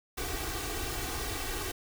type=noise with comb filter; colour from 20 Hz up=pink; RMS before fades=-35 dBFS; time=0.17-1.72 s; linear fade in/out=10 ms; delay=2.6 ms; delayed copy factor=+1; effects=none